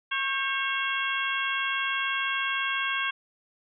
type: harmonic tone with a mistuned harmonic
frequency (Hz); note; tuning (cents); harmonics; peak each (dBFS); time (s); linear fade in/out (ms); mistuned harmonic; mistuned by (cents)
547; C#5; -23; 2 / 3 / 4 / 5 / 6; -32 / -30 / -34 / -32 / -34; 0.11-3.11; 10; 3; -53
effects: none